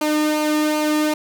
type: tone with flanger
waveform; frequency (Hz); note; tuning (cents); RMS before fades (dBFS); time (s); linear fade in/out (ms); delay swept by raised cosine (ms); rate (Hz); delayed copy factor
sawtooth; 304; D#4; -40; -19; 0.01-1.14; 5; 0.55 to 1.38; 2.6; -0.55
effects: none